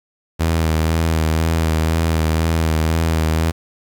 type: tone with vibrato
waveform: sawtooth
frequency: 80.6 Hz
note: E2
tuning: 38 cents flat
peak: -11 dBFS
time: 0.39-3.52 s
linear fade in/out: 20 ms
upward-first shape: sine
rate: 2 Hz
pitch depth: 31 cents each way
effects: 7-bit